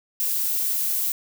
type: noise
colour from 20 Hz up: violet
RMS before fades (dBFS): -24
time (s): 0.2-1.12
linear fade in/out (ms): 0
effects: none